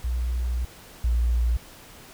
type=tone pair in turn; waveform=sine; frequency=60.8 / 59.04 Hz; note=B1 / A#1; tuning=-26 / +23 cents; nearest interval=minor second; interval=51 cents; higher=first; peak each=-23 / -19 dBFS; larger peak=second; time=0.04-0.65 / 1.04-1.57 s; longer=first; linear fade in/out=5 ms; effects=pink hiss -47 dBFS RMS until 2.13 s